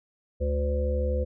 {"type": "harmonic tone", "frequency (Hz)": 72.4, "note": "D2", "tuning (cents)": -24, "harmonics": [1, 3, 5, 7, 8], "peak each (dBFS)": [-25, -37, -38, -29, -41], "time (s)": [0.4, 1.25], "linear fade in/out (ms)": 20, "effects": []}